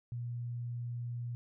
sine tone, 120 Hz, B2, 49 cents flat, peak -36 dBFS, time 0.12-1.35 s, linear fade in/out 0 ms, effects none

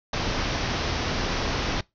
pink low-pass noise, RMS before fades -27 dBFS, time 0.13-1.81 s, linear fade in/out 5 ms, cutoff 6000 Hz, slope 96 dB/octave, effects noise-tail reverb RT60 0.2 s tail -23 dB re dry

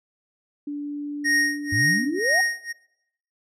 sine tone with pitch glide, 290.4 to 292.3 Hz, D4 to D4, -19 to -8 cents, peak -27 dBFS, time 0.67-2.19 s, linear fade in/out 5 ms, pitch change +11 cents, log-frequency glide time 0.78-1.48 s
square tone with tremolo, 1864.7 Hz, A#6, in tune, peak -18 dBFS, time 1.24-2.73 s, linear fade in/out 20 ms, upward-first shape sine, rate 2 Hz, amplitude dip 95%
sine exponential sweep, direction up, 97.2 to 781 Hz, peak -24 dBFS, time 1.72-2.41 s, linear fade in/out 5 ms
effects noise-tail reverb RT60 0.8 s tail -20 dB re dry + low-pass 9000 Hz 12 dB/octave

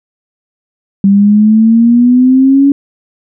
sine exponential sweep, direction up, 195.4 to 282.7 Hz, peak -3 dBFS, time 1.04-2.72 s, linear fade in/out 2 ms, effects none

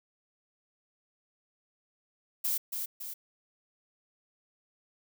violet noise with echo, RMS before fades -30 dBFS, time 2.44-2.58 s, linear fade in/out 10 ms, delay 280 ms, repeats 2, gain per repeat -5 dB, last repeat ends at 3.14 s, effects none

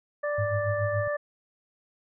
harmonic tone, 587.3 Hz, D5, in tune, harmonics 1 / 2 / 3, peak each -27 / -36 / -34 dBFS, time 0.23-1.17 s, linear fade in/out 10 ms
sine tone with tremolo, 103.83 Hz, G#2, in tune, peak -25 dBFS, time 0.38-1.08 s, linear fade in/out 5 ms, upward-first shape sine, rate 7.1 Hz, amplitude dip 80%
effects none

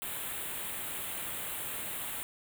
white band-stop noise, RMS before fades -38 dBFS, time 0.02-2.23 s, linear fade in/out 0 ms, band 3700 to 7900 Hz, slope 48 dB/octave, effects none

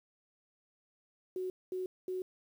sine tone bursts, 370 Hz, F#4, in tune, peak -34 dBFS, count 3, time 1.36-2.22 s, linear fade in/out 2 ms, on 140 ms, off 220 ms, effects 10-bit

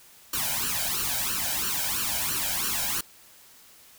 white noise with flanger, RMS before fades -28 dBFS, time 0.33-3.01 s, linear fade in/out 5 ms, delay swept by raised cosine 0.69 to 1.32 ms, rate 3 Hz, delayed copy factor +0.85, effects white hiss -53 dBFS RMS until 3.98 s

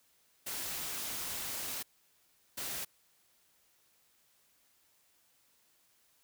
white noise bursts at uneven times, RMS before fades -39 dBFS, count 2, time 0.46-1.83 / 2.57-2.85 s, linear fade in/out 10 ms, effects white hiss -70 dBFS RMS until 6.23 s

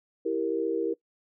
sine chord, E diminished, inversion none, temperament equal, 329.6 / 392 / 466.2 Hz, E4 / G4 / Bb4, 0 / 0 / 0 cents, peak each -30 / -31 / -28 dBFS, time 0.25-0.94 s, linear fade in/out 10 ms, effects noise-tail reverb RT60 0.1 s tail -20 dB re dry

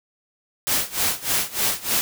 white noise with tremolo, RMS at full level -20 dBFS, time 0.67-2.01 s, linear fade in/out 0 ms, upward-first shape sine, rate 3.3 Hz, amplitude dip 90%, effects none

